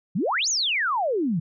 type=exponential two-way sweep; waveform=sine; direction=up then down; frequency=150 to 7040 to 150 Hz; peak=-21 dBFS; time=0.15-1.4 s; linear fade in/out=10 ms; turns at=0.49 s; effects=none